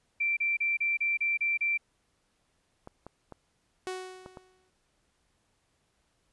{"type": "tone bursts", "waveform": "sine", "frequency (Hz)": 2349, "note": "D7", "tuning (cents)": 0, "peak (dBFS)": -25, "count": 8, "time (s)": [0.2, 1.777], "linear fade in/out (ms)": 10, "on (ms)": 170, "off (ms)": 31}
{"type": "clicks", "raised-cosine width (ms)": 1, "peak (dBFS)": -29, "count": 5, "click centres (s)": [2.874, 3.066, 3.323, 4.261, 4.372]}
{"type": "tone with exponential decay", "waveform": "sawtooth", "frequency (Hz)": 371.2, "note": "F#4", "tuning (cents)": 6, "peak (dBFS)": -28, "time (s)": [3.87, 4.7], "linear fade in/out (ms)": 0, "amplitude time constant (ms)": 180}
{"effects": ["pink hiss -73 dBFS RMS until 6.32 s", "resampled to 24000 Hz"]}